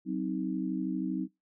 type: chord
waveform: sine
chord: C diminished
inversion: second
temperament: just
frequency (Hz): 188.37 / 261.6 / 314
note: Gb3 / C4 / Eb4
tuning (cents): +31 / 0 / +16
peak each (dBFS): -34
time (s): 0.05-1.28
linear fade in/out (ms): 50
effects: noise-tail reverb RT60 0.2 s tail -23 dB re dry